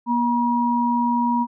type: tone pair together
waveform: sine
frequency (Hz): 239.3 / 957.2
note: A#3 / A#5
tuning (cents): +46 / +46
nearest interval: 2 octaves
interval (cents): 2400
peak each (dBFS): -20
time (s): 0.06-1.47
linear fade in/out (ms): 50
effects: none